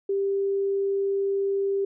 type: tone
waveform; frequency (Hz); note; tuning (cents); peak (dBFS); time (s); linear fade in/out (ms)
sine; 394.6; G4; +11; -22; 0.09-1.85; 5
effects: none